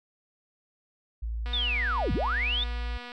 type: tone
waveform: sine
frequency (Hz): 56.3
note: A1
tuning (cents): +40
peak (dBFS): -29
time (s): 1.22-2.98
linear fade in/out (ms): 10
type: click train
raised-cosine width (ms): 0.3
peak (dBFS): -26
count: 404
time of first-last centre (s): 1.46-3.118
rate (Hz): 243
type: linear two-way sweep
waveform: sine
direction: down then up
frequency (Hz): 3687 to 56.9 to 3687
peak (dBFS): -26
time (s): 1.53-2.64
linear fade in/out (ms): 5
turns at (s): 2.13
effects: none